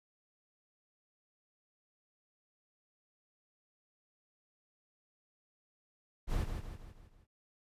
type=noise with echo; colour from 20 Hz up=brown; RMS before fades=-32 dBFS; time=6.27-6.47 s; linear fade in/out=50 ms; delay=160 ms; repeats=5; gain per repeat=-6 dB; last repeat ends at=7.27 s; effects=resampled to 32000 Hz